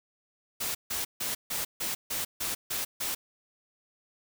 white noise bursts, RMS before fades -32 dBFS, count 9, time 0.6-3.15 s, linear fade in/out 10 ms, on 150 ms, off 150 ms, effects none

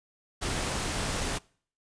pink noise, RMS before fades -31 dBFS, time 0.41-1.39 s, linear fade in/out 20 ms, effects noise-tail reverb RT60 0.5 s tail -24 dB re dry + resampled to 22050 Hz

